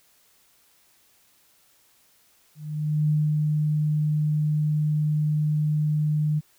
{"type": "tone with ADSR envelope", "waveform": "sine", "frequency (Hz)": 151.6, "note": "D#3", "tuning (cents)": -45, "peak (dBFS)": -18, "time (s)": [2.55, 6.41], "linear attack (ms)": 540, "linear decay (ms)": 230, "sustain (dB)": -2, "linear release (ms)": 30, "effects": ["white hiss -61 dBFS RMS until 6.58 s"]}